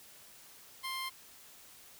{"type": "tone", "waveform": "15% pulse", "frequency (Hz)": 1053, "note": "C6", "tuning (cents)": 11, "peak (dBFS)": -30, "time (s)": [0.83, 1.1], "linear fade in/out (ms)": 20, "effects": ["white hiss -56 dBFS RMS until 1.99 s"]}